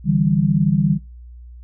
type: tone cluster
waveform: sine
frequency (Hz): 145.8 / 163 / 196.5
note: D3 / E3 / G3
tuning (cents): -12 / -19 / +4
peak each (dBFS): -18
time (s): 0.04-0.99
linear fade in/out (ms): 50
effects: noise-tail reverb RT60 0.3 s tail -24 dB re dry + added 60 Hz sine -36 dBFS peak until 1.63 s